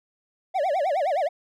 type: tone with vibrato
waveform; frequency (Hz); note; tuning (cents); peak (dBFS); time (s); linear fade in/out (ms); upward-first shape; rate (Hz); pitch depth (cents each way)
triangle; 657; E5; -6; -19; 0.54-1.29; 20; sine; 9.6; 290
effects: none